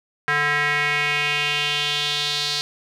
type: tone with band-pass filter sweep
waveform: square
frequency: 146.83 Hz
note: D3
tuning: in tune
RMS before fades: -22 dBFS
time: 0.28-2.61 s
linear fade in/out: 0 ms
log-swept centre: 1700 to 4300 Hz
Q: 3.3
effects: none